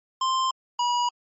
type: tone pair in turn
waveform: square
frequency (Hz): 1046.5 / 968.5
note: C6 / B5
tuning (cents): 0 / -34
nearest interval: minor second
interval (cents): 134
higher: first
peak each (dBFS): -22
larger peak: neither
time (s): 0.21-0.51 / 0.79-1.09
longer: neither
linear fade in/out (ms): 5
effects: MP3 32 kbps